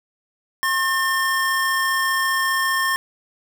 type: tone pair together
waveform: square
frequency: 1073 / 1800 Hz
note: C6 / A6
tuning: +43 / +39 cents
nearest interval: major sixth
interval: 896 cents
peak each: -23 / -21 dBFS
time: 0.63-2.96 s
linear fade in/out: 0 ms
effects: none